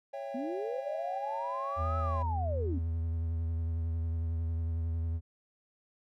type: chord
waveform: triangle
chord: C# diminished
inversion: none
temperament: just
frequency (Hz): 554.4 / 665.2 / 798.3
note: C#5 / E5 / G5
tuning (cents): 0 / +16 / +31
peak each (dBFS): -37 / -42 / -41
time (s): 0.13-2.23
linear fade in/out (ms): 10
type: linear two-way sweep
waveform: sine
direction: up then down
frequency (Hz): 232.8 to 1304 to 232.8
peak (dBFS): -34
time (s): 0.34-2.79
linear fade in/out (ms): 10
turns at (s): 1.98
type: tone with vibrato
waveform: triangle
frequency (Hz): 82.3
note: E2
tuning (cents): -2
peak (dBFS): -28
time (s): 1.76-5.21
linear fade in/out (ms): 50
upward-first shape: triangle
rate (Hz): 11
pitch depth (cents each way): 35
effects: none